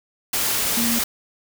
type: tone in noise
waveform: sine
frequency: 233.1 Hz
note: A#3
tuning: in tune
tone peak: -22 dBFS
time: 0.77-0.99 s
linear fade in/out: 5 ms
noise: white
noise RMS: -22 dBFS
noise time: 0.33-1.04 s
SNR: -3 dB
effects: none